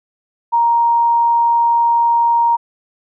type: tone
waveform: sine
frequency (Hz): 936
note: A#5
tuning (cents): +7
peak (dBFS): -10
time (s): 0.52-2.57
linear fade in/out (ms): 20
effects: none

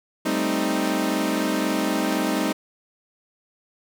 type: chord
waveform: sawtooth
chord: A half-diminished seventh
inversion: third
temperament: equal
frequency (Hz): 196 / 220 / 261.6 / 311.1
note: G3 / A3 / C4 / Eb4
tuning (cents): 0 / 0 / 0 / 0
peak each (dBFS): -24 / -25 / -23 / -21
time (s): 0.25-2.53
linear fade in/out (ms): 10
effects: none

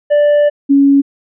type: tone pair in turn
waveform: triangle / sine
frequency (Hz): 587.3 / 278.6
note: D5 / C#4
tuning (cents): 0 / +9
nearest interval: octave + minor second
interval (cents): 1291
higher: first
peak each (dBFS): -5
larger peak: neither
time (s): 0.1-0.5 / 0.69-1.02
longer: first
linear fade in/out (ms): 20
effects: resampled to 8000 Hz

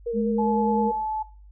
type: tone with vibrato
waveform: sine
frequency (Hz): 466.2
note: A#4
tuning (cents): 0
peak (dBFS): -24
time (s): 0.06-0.92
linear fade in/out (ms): 10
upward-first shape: square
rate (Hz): 9.8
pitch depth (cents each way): 21
type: tone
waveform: sine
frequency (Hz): 213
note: G#3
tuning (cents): +44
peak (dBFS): -22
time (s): 0.13-0.92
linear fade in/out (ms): 50
type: tone with pitch glide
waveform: sine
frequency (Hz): 859 to 866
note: A5 to A5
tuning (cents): -42 to -28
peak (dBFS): -25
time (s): 0.38-1.23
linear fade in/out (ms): 10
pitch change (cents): +14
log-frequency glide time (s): 0.64-1.02
effects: noise-tail reverb RT60 0.4 s tail -17 dB re dry + added 50 Hz sine -45 dBFS peak until 1.51 s

